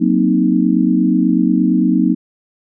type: chord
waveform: sine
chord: C half-diminished seventh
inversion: second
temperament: equal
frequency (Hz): 185 / 233.1 / 261.6 / 311.1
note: Gb3 / Bb3 / C4 / Eb4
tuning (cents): 0 / 0 / 0 / 0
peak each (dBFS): -16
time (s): 0-2.15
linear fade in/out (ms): 20
effects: none